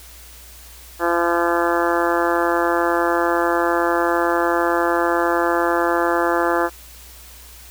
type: harmonic tone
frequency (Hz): 171.1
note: F3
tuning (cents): -35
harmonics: 2 / 3 / 4 / 5 / 6 / 7 / 8 / 9 / 10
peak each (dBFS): -21 / -23 / -24 / -25 / -26 / -26 / -27 / -28 / -28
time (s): 0.99-6.7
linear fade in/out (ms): 50
effects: added 60 Hz sine -43 dBFS peak until 7.7 s + white hiss -43 dBFS RMS until 7.7 s